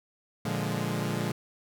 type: chord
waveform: sawtooth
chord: Bb dominant seventh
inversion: none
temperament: equal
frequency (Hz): 116.54 / 146.83 / 174.61 / 207.7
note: Bb2 / D3 / F3 / Ab3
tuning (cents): 0 / 0 / 0 / 0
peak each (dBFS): -30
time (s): 0.45-1.32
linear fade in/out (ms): 5
effects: none